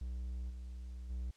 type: tone with level steps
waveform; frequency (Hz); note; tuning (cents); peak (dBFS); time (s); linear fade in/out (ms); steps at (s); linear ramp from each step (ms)
triangle; 61.74; B1; 0; -36 / -41 / -35; 0.01-1.31; 5; 0.49 / 1.09; 20
effects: white hiss -69 dBFS RMS until 1.36 s + low-pass 7000 Hz 12 dB/octave